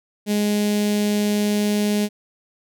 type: tone with notch filter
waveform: sawtooth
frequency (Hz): 207.7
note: G#3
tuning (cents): 0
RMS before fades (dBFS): -20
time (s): 0.26-2.09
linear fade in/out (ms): 50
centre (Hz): 1200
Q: 0.61
effects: none

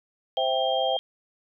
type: tone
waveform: sine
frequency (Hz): 3204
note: G7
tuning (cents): +37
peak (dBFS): -29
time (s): 0.37-0.99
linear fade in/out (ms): 0
type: chord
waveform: sine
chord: C major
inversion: none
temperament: equal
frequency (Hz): 523.3 / 659.3 / 784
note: C5 / E5 / G5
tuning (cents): 0 / 0 / 0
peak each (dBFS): -27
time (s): 0.37-0.97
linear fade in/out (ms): 5
effects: none

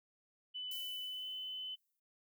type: tone with pitch glide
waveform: sine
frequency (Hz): 2997 to 3028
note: F#7 to F#7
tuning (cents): +22 to +39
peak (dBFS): -40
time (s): 0.54-1.76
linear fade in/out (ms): 20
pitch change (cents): +17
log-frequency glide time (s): 1.07-1.28
type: noise with exponential decay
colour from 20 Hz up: violet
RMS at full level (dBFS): -47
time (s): 0.71-2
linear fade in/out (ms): 5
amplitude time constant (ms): 280
effects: noise-tail reverb RT60 0.1 s tail -24 dB re dry

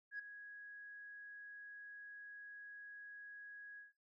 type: tone with ADSR envelope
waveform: sine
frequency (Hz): 1661.2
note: G#6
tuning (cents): 0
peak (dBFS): -39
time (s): 0.11-3.93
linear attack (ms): 82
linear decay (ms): 6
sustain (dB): -11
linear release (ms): 150
effects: noise-tail reverb RT60 0.3 s tail -18 dB re dry + tanh soft clip ceiling -37 dBFS

